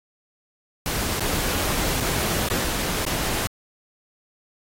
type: noise with dropouts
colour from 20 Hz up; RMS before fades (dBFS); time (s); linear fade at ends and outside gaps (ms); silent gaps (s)
pink; -25; 0.86-3.47; 0; 1.196-1.206 / 2.002-2.006 / 2.486-2.501 / 3.051-3.065
effects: AAC 48 kbps